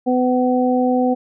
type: harmonic tone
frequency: 251.5 Hz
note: B3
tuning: 32 cents sharp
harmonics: 1 / 2 / 3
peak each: -16 / -19 / -21 dBFS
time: 0.06-1.15 s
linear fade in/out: 20 ms
effects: none